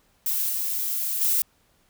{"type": "noise with level steps", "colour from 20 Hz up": "violet", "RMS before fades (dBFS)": [-25, -27, -22], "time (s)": [0.26, 1.42], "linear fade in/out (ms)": 2, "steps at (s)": [0.49, 1.21], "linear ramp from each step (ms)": 5, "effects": ["pink hiss -64 dBFS RMS until 1.89 s"]}